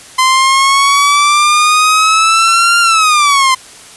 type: exponential two-way sweep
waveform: sawtooth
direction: up then down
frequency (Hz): 1031 to 1396.9 to 1031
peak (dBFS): -3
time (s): 0.18-3.55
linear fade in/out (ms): 10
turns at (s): 2.8
effects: white hiss -35 dBFS RMS until 3.96 s + resampled to 24000 Hz